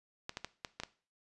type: clicks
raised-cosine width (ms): 0.2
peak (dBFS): -21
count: 6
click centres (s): 0.294 / 0.371 / 0.446 / 0.648 / 0.8 / 0.835
effects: noise-tail reverb RT60 0.4 s tail -18 dB re dry + resampled to 24000 Hz